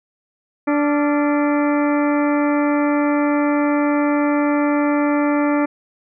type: harmonic tone with a mistuned harmonic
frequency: 292.2 Hz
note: D4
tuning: 9 cents flat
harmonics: 1 / 2 / 3 / 4 / 5 / 6 / 7 / 8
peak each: -16 / -22 / -26 / -28 / -30 / -32 / -33 / -34 dBFS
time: 0.67-5.66 s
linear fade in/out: 10 ms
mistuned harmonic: 5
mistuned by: -94 cents
effects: none